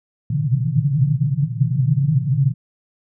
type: band-pass noise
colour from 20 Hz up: pink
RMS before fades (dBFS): -18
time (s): 0.3-2.54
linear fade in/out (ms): 5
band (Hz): 120 to 160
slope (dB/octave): 96
effects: none